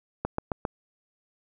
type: click train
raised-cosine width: 1 ms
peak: -13 dBFS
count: 4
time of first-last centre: 0.25-0.652 s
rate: 7.47 Hz
effects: none